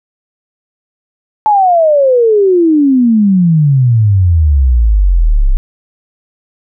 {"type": "exponential sweep", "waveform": "sine", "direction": "down", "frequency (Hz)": [870, 31], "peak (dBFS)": -5, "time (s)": [1.46, 5.57], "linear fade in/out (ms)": 0, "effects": []}